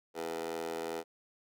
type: tone with high-pass filter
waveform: 15% pulse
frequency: 82.41 Hz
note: E2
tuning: in tune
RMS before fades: -38 dBFS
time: 0.14-1.04 s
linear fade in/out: 50 ms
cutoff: 480 Hz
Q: 6.7
effects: none